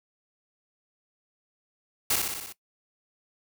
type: noise with echo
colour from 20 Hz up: white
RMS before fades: -24 dBFS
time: 2.1-2.16 s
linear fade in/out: 5 ms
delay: 61 ms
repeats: 6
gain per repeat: -3 dB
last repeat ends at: 2.526 s
effects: noise-tail reverb RT60 0.1 s tail -19 dB re dry